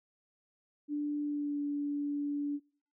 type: tone with pitch glide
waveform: sine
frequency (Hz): 293.7 to 288.8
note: D4 to D4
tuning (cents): 0 to -29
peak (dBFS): -31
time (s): 0.88-2.6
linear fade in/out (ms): 50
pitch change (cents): -29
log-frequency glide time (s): 1.22-1.61
effects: noise-tail reverb RT60 0.5 s tail -26 dB re dry